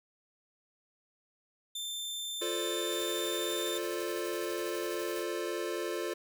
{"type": "tone with pitch glide", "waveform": "sawtooth", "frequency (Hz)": [3565, 3590], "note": ["A7", "A7"], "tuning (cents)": [22, 34], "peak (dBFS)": -33, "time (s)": [1.75, 3.78], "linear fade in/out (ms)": 5, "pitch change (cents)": 12, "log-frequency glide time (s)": [2.26, 3.57]}
{"type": "chord", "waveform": "square", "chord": "D minor seventh", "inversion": "first", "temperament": "equal", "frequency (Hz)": [349.2, 440, 523.3, 587.3], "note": ["F4", "A4", "C5", "D5"], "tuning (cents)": [0, 0, 0, 0], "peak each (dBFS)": [-37, -39, -42, -42], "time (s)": [2.41, 6.14], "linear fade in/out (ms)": 10}
{"type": "noise with tremolo", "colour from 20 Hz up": "white", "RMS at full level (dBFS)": -47, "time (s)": [2.91, 5.24], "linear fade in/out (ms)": 10, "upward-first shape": "square", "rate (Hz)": 12, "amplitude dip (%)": 40}
{"effects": []}